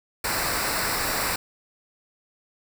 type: noise with comb filter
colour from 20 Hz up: pink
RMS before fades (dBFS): -26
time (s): 0.24-1.36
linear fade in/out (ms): 5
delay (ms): 0.31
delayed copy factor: -0.7
effects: none